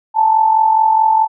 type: tone with amplitude modulation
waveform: sine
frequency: 880 Hz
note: A5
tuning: in tune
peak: -6 dBFS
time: 0.14-1.28 s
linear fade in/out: 50 ms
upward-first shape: sine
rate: 44.7 Hz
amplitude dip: 60%
effects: none